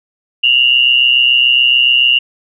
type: tone pair together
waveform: sine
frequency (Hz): 2770 / 2897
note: F7 / F#7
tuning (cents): -15 / -37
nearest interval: minor second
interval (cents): 78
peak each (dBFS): -10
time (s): 0.43-2.19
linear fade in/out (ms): 10
effects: none